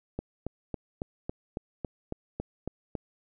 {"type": "click train", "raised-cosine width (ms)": 2, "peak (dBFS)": -19, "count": 11, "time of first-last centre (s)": [0.19, 2.952], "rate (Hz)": 3.62, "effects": []}